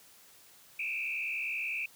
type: tone with frequency modulation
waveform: sine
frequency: 2489 Hz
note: D#7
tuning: in tune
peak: -32 dBFS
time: 0.79-1.86 s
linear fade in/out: 5 ms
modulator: 69.4 Hz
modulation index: 2.6
effects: white hiss -58 dBFS RMS until 1.95 s + high-pass 60 Hz 12 dB/octave